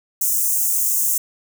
white high-pass noise, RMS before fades -19 dBFS, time 0.21-1.18 s, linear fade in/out 5 ms, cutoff 6300 Hz, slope 48 dB/octave, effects none

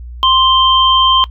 sine tone pair together, 1046.5 / 3140 Hz, C6 / G7, 0 / +2 cents, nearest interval octave + perfect fifth, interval 1902 cents, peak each -10 dBFS, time 0.23-1.24 s, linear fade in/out 0 ms, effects noise-tail reverb RT60 0.1 s tail -20 dB re dry + added 60 Hz sine -26 dBFS peak until 1.3 s

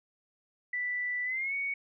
sine tone with pitch glide, 1975.5 to 2230 Hz, B6 to C#7, 0 to +10 cents, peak -30 dBFS, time 0.73-1.74 s, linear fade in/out 5 ms, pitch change +210 cents, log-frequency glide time 1.24-1.54 s, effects none

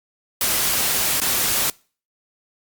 white noise with dropouts, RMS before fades -20 dBFS, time 0.41-1.7 s, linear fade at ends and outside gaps 2 ms, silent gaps 1.202-1.216 s, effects noise-tail reverb RT60 0.4 s tail -25 dB re dry + Opus 48 kbps

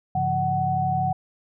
sine tone cluster, 100.9 / 139.5 / 171.8 / 748 Hz, G#2 / C#3 / F3 / F#5, -49 / +11 / -28 / +19 cents, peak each -31 / -28 / -30 / -22 dBFS, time 0.15-1.13 s, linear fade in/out 5 ms, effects none

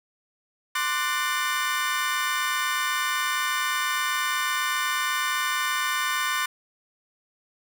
30% pulse chord, D dominant seventh, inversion third, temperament equal with one note detuned, 1046.5 / 1174.7 / 1480 / 1795.9 Hz, C6 / D6 / F#6 / A6, 0 / 0 / 0 / +35 cents, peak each -27 dBFS, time 0.75-6.46 s, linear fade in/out 5 ms, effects none

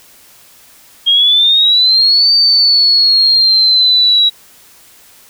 sine exponential two-way sweep, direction up then down, 3228 to 4615 to 3868 Hz, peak -6 dBFS, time 1.06-4.3 s, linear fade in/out 20 ms, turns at 2.33 s, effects white hiss -43 dBFS RMS until 5.29 s

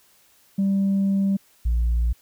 sine tone pair in turn, 196 / 58.27 Hz, G3 / A#1, 0 / 0 cents, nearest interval octave + major sixth, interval 2100 cents, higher first, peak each -16 dBFS, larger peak neither, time 0.58-1.37 / 1.65-2.13 s, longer first, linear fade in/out 10 ms, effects tanh soft clip ceiling -16 dBFS + white hiss -58 dBFS RMS until 2.21 s

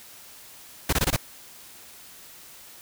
pink noise bursts, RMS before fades -22 dBFS, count 5, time 0.89-1.164 s, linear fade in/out 5 ms, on 38 ms, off 21 ms, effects white hiss -47 dBFS RMS until 2.81 s

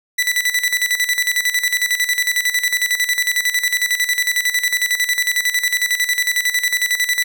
sawtooth tone with tremolo, 1975.5 Hz, B6, in tune, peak -10 dBFS, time 0.18-7.24 s, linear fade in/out 10 ms, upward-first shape square, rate 11 Hz, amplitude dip 70%, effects none

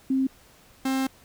sine / 45% pulse tone pair in turn, 265.2 / 265.2 Hz, C4 / C4, +23 / +23 cents, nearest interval unison, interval 0 cents, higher neither, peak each -20 / -23 dBFS, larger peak first, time 0.1-0.27 / 0.85-1.07 s, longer second, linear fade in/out 5 ms, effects pink hiss -55 dBFS RMS until 1.24 s

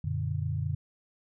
sine chord, Gb augmented, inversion none, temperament equal with one note detuned, 92.5 / 118.17 / 146.83 Hz, Gb2 / Bb2 / D3, 0 / +24 / 0 cents, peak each -32 / -34 / -32 dBFS, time 0.04-0.75 s, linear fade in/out 5 ms, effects none

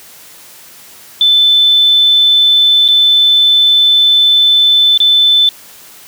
sine tone with dropouts, 3520 Hz, A7, in tune, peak -5 dBFS, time 1.21-5.49 s, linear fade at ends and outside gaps 1 ms, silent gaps 2.88-2.886 / 4.976-5.002 s, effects white hiss -37 dBFS RMS until 6.07 s + high-pass 80 Hz 12 dB/octave

